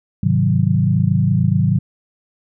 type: chord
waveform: sine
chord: Ab dominant seventh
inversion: none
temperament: equal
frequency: 103.83 / 130.81 / 155.56 / 185 Hz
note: Ab2 / C3 / Eb3 / Gb3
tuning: 0 / 0 / 0 / 0 cents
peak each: -18 dBFS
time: 0.23-1.79 s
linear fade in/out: 5 ms
effects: none